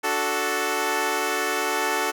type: chord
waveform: 10% pulse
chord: D major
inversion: none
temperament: equal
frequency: 293.7 / 370 / 440 Hz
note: D4 / F#4 / A4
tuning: 0 / 0 / 0 cents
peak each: -22 / -19 / -17 dBFS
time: 0.03-2.12 s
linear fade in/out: 20 ms
effects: none